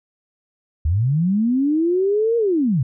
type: linear two-way sweep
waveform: sine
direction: up then down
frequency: 70.3 to 473.3 to 113.4 Hz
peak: -15 dBFS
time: 0.85-2.83 s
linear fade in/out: 5 ms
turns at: 2.37 s
effects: none